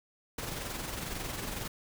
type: noise with amplitude modulation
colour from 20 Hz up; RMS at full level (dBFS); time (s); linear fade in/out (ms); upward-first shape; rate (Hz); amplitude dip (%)
pink; -36; 0.38-1.68; 5; sine; 22; 45
effects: none